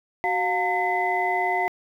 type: tone cluster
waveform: sine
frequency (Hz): 373.7 / 712 / 900 / 2025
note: F#4 / F5 / A5 / B6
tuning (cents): +17 / +33 / +39 / +43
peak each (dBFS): -29 / -24 / -27 / -26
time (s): 0.24-1.68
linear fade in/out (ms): 0
effects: tanh soft clip ceiling -10 dBFS + 9-bit